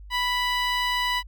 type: tone with notch filter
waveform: 15% pulse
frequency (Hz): 987.8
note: B5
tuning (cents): 0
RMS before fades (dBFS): -25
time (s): 0.1-1.23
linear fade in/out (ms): 50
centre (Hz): 11000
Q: 0.59
effects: added 50 Hz sine -40 dBFS peak until 1.27 s